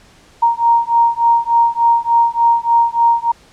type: beating tone pair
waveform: sine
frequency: 931 / 934.4 Hz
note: A#5 / A#5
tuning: -2 / +4 cents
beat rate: 3.4 Hz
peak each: -13 dBFS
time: 0.42-3.32 s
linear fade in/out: 10 ms
effects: pink hiss -47 dBFS RMS until 3.52 s + low-pass 8000 Hz 12 dB/octave